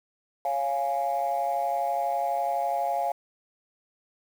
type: chord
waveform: sine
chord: Db major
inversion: none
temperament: equal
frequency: 554.4 / 698.5 / 830.6 Hz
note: Db5 / F5 / Ab5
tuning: 0 / 0 / 0 cents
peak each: -31 / -26 / -28 dBFS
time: 0.45-3.12 s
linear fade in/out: 2 ms
effects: tanh soft clip ceiling -18 dBFS + 8-bit